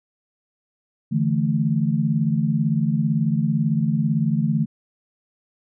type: chord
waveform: sine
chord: D suspended second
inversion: none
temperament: equal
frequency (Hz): 146.83 / 164.81 / 220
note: D3 / E3 / A3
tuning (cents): 0 / 0 / 0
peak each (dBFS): -22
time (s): 1.11-4.66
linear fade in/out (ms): 20
effects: none